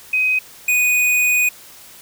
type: tone pair in turn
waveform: sine / square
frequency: 2516 / 2480 Hz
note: D#7 / D#7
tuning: +19 / -6 cents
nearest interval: unison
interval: 25 cents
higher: first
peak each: -14 dBFS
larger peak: neither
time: 0.13-0.39 / 0.68-1.49 s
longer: second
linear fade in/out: 5 ms
effects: white hiss -42 dBFS RMS until 2.01 s